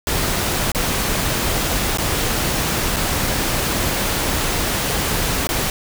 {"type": "noise with dropouts", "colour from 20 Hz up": "pink", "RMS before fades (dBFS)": -20, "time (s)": [0.07, 5.7], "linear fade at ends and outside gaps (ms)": 1, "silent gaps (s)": [[0.718, 0.748], [1.973, 1.984], [2.962, 2.966], [5.471, 5.49]], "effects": []}